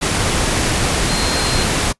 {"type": "tone in noise", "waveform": "sine", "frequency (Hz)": 4186, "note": "C8", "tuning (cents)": 0, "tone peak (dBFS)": -23, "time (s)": [1.08, 1.65], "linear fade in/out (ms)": 20, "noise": "pink", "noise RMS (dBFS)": -17, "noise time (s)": [0.01, 1.93], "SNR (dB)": -9, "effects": ["noise-tail reverb RT60 0.1 s tail -22 dB re dry", "resampled to 24000 Hz"]}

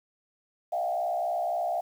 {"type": "tone with frequency modulation", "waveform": "sine", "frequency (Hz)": 697, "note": "F5", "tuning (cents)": -4, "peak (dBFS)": -26, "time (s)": [0.72, 1.81], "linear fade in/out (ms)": 10, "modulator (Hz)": 63.8, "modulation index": 1.1, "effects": ["9-bit"]}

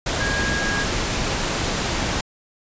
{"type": "tone in noise", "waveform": "sine", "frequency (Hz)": 1638, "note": "G#6", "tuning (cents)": -24, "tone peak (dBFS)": -24, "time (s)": [0.2, 0.84], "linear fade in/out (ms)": 5, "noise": "pink", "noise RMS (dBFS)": -23, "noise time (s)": [0.06, 2.21], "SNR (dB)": -4, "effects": ["resampled to 16000 Hz"]}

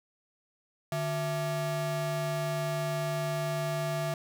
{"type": "ring-modulated tone", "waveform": "square", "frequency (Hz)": 256.5, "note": "C4", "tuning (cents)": -34, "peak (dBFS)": -27, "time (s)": [0.92, 4.14], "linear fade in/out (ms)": 2, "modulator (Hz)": 407, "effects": []}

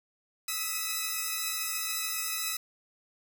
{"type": "tone cluster", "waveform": "5% pulse", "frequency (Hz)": [1269, 1320, 1981, 2545], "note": ["D#6", "E6", "B6", "D#7"], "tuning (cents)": [34, 2, 5, 39], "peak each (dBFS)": -26, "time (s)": [0.48, 2.57], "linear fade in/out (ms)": 5, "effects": ["9-bit"]}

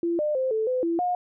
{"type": "tone with pitch steps", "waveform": "sine", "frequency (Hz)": [340, 601, 521, 439, 508, 335.8, 717], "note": ["F4", "D5", "C5", "A4", "B4", "E4", "F5"], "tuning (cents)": [-46, 40, -7, -4, 49, 32, 45], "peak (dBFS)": -22, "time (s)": [0.03, 1.15], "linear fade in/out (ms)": 2, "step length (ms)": 160, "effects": []}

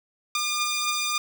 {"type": "beating tone pair", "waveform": "10% pulse", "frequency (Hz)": [1206, 1209.7], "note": ["D6", "D#6"], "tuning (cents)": [46, -49], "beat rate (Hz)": 3.7, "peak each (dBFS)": [-17, -23], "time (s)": [0.35, 1.18], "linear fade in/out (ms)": 2, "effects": []}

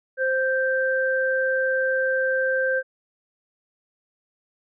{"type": "tone pair together", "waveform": "sine", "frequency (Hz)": [523.3, 1568], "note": ["C5", "G6"], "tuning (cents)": [0, 0], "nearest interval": "octave + perfect fifth", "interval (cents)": 1900, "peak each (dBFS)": [-22, -23], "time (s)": [0.17, 2.83], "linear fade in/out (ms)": 50, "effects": []}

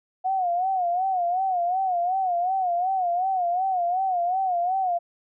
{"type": "tone with vibrato", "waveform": "sine", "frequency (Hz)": 730, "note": "F#5", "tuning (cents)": -24, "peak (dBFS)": -21, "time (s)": [0.24, 4.99], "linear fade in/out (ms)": 20, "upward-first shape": "sine", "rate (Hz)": 2.7, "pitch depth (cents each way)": 100, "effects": []}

